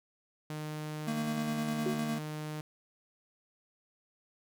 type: tone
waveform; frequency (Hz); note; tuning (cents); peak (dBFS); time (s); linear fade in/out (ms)
sawtooth; 152.9; D#3; -30; -33; 0.5-2.61; 2
type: tone with tremolo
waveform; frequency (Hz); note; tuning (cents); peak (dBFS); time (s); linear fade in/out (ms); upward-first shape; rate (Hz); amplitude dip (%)
square; 227.7; A#3; -40; -32; 1.07-2.19; 10; square; 9.8; 30
type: tone with exponential decay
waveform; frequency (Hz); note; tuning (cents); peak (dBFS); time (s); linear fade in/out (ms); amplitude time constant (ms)
sine; 370; F#4; 0; -27; 1.86-2.08; 2; 46
effects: none